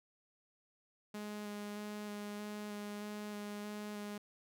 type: tone with vibrato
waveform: sawtooth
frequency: 207.9 Hz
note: G#3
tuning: 2 cents sharp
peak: -38 dBFS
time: 1.14-4.18 s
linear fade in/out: 5 ms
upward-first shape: square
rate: 1.6 Hz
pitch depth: 10 cents each way
effects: none